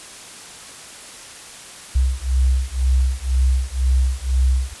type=beating tone pair; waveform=sine; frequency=63.7 / 65.7 Hz; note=C2 / C2; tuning=-46 / +8 cents; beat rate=2 Hz; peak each=-18 dBFS; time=1.95-4.74 s; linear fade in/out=10 ms; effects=white hiss -38 dBFS RMS until 4.8 s + resampled to 24000 Hz